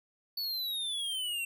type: exponential sweep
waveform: square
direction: down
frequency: 4500 to 2703 Hz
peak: -33 dBFS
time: 0.37-1.45 s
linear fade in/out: 5 ms
effects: none

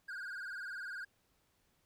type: tone with vibrato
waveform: triangle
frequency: 1529 Hz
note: G6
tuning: 44 cents flat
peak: -39 dBFS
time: 0.08-1.05 s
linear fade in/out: 10 ms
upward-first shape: sine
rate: 20 Hz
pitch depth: 120 cents each way
effects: pink hiss -75 dBFS RMS until 1.85 s

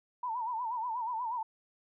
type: tone with vibrato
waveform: sine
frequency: 939 Hz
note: A#5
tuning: 12 cents sharp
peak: -32 dBFS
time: 0.23-1.43 s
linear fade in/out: 5 ms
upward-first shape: sine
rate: 8.3 Hz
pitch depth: 120 cents each way
effects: none

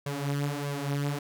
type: tone with flanger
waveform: sawtooth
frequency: 142.7 Hz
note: D3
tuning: 49 cents flat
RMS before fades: -31 dBFS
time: 0.06-1.19 s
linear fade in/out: 5 ms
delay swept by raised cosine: 1.8 to 7.7 ms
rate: 1.6 Hz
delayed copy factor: +0.7
effects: none

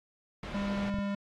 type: noise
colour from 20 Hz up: pink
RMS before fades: -39 dBFS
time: 0.43-0.9 s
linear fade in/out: 2 ms
type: tone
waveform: square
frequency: 200.5 Hz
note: G3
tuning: 39 cents sharp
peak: -31 dBFS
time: 0.54-1.15 s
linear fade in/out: 5 ms
type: clicks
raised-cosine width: 5 ms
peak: -24 dBFS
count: 2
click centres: 0.942 / 0.987 s
effects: low-pass 3000 Hz 12 dB/octave + AAC 64 kbps

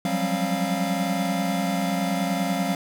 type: tone cluster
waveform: square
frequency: 177.6 / 188.1 / 198.3 / 268 / 698 Hz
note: F3 / F#3 / G3 / C4 / F5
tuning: +29 / +29 / +20 / +42 / -1 cents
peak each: -30 dBFS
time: 0.05-2.75 s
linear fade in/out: 2 ms
effects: none

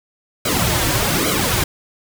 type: noise with flanger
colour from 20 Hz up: pink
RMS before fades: -18 dBFS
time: 0.45-1.64 s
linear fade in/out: 5 ms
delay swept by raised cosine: 1.1 to 4.8 ms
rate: 1.2 Hz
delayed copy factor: -0.9
effects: none

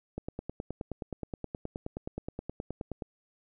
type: click train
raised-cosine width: 2 ms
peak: -22 dBFS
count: 28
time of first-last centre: 0.18-3.022 s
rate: 9.5 Hz
effects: none

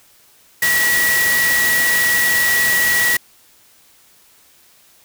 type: tone in noise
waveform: sine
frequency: 1930 Hz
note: B6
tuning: 40 cents flat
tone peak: -14 dBFS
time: 0.62-3.17 s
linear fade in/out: 5 ms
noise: white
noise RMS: -20 dBFS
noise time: 0.62-3.17 s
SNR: +3 dB
effects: white hiss -51 dBFS RMS until 5.04 s

